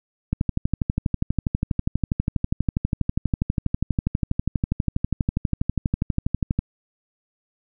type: click train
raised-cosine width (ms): 5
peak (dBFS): -8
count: 78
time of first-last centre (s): 0.33-6.59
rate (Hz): 12.3
effects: none